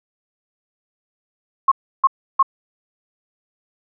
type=tone bursts; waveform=sine; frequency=1080 Hz; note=C#6; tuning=45 cents flat; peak=-9 dBFS; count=3; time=1.68-2.428 s; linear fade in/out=5 ms; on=36 ms; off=320 ms; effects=none